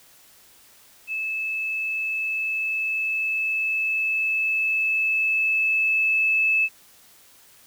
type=tone with level ramp; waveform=sine; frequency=2612 Hz; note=E7; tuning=17 cents flat; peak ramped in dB=-25 to -17 dBFS; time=1.07-6.69 s; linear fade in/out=50 ms; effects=white hiss -53 dBFS RMS until 7.66 s